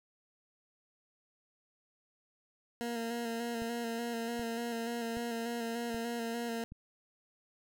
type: tone with vibrato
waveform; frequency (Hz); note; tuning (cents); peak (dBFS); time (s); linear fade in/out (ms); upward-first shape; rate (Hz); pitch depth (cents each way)
20% pulse; 233.1; A#3; 0; -30; 2.81-6.64; 0; square; 3.4; 24
type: click train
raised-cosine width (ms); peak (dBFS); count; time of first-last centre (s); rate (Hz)
5; -35; 5; 3.62-6.721; 1.29
effects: none

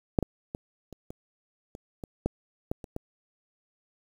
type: clicks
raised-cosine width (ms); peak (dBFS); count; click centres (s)
2; -8 / -14 / -20 / -29 / -26 / -28 / -24 / -12 / -15 / -27 / -20; 11; 0.188 / 0.227 / 0.549 / 0.927 / 1.105 / 1.751 / 2.038 / 2.26 / 2.715 / 2.842 / 2.964
effects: 8-bit

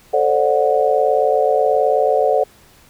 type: chord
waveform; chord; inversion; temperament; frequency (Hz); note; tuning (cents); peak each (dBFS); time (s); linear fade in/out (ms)
sine; D dominant seventh; second; just; 440.5 / 528.6 / 587.3 / 734.2; A4 / C5 / D5 / F#5; +2 / +18 / 0 / -14; -18; 0.13-2.44; 10
effects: pink hiss -49 dBFS RMS until 2.89 s

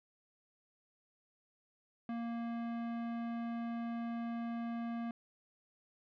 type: tone with tanh clipping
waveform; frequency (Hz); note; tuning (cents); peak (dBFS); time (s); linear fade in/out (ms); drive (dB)
sine; 233.1; A#3; 0; -39; 2.09-5.11; 2; 17
effects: none

